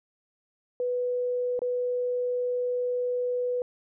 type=tone with dropouts; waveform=sine; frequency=493.9 Hz; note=B4; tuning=in tune; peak=-25 dBFS; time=0.8-3.62 s; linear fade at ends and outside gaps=1 ms; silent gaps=1.592-1.618 s; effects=none